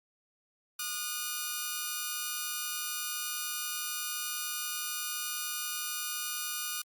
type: tone pair together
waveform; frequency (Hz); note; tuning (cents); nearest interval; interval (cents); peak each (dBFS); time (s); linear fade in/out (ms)
5% pulse; 1221 / 1451; D#6 / F#6; -33 / -34; minor third; 299; -25; 0.79-6.82; 5
effects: Opus 32 kbps